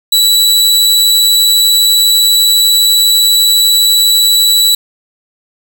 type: tone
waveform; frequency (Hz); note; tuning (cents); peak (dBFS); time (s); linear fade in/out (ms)
sawtooth; 3939; B7; -5; -3; 0.12-4.75; 5
effects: none